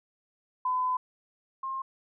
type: tone pair in turn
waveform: sine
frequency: 1011 / 1064.6 Hz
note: B5 / C6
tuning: +40 / +30 cents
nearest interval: minor second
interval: 90 cents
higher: second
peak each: -25 / -31 dBFS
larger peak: first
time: 0.65-0.97 / 1.63-1.82 s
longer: first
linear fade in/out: 5 ms
effects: none